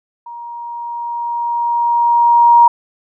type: tone with level ramp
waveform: sine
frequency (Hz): 945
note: A#5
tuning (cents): +23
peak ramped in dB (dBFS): -28 to -3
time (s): 0.26-2.68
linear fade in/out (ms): 5
effects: none